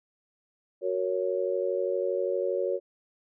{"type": "chord", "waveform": "sine", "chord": "F# major", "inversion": "none", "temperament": "just", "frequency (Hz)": [370, 462.5, 555], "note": ["F#4", "A#4", "C#5"], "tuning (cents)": [0, -14, 2], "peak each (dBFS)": [-30, -31, -29], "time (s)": [0.81, 2.8], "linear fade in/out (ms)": 50, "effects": []}